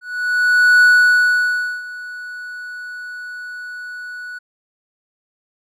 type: tone with ADSR envelope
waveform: triangle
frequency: 1474 Hz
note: F#6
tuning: 7 cents flat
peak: -5 dBFS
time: 0.01-4.39 s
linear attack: 810 ms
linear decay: 1000 ms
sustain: -21 dB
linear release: 13 ms
effects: none